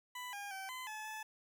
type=tone with pitch steps; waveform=20% pulse; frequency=994 / 809 / 771 / 1021 / 861 / 867 Hz; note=B5 / G#5 / G5 / C6 / A5 / A5; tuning=+11 / -46 / -29 / -43 / -38 / -26 cents; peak=-38 dBFS; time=0.15-1.23 s; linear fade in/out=5 ms; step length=180 ms; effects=none